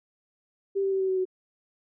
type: tone with pitch steps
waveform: sine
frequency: 393.1 / 388.8 / 384.6 / 380.4 / 376.2 / 372.1 Hz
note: G4 / G4 / G4 / F#4 / F#4 / F#4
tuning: +5 / -14 / -33 / +48 / +29 / +10 cents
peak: -23 dBFS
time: 0.75-1.254 s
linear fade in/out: 20 ms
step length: 84 ms
effects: none